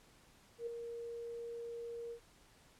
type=tone with ADSR envelope; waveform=sine; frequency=468.4 Hz; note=A#4; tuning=8 cents sharp; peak=-36 dBFS; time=0.58-2.2 s; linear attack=89 ms; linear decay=5 ms; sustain=-6 dB; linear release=83 ms; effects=pink hiss -65 dBFS RMS until 2.79 s + low-pass 11000 Hz 12 dB/octave